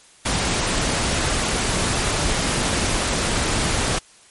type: noise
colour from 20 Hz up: pink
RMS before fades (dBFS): -21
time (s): 0.25-3.99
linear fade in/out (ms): 10
effects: white hiss -50 dBFS RMS until 4.3 s + MP3 48 kbps